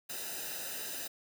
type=noise with comb filter; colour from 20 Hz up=white; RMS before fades=-40 dBFS; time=0.09-1.08 s; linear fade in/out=10 ms; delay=0.9 ms; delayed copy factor=-0.75; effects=none